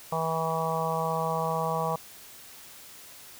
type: harmonic tone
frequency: 162.2 Hz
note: E3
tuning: 28 cents flat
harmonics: 1 / 3 / 4 / 5 / 6 / 7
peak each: -33 / -33 / -33 / -33 / -33 / -33 dBFS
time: 0.12-1.96 s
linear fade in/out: 5 ms
effects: white hiss -48 dBFS RMS until 3.39 s